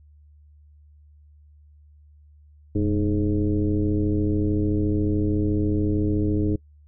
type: tone with frequency modulation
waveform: sine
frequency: 201.1 Hz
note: G3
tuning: 44 cents sharp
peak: -19 dBFS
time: 2.75-6.56 s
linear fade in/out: 5 ms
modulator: 109 Hz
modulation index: 1.8
effects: noise-tail reverb RT60 0.1 s tail -24 dB re dry + added 74 Hz sine -49 dBFS peak until 6.87 s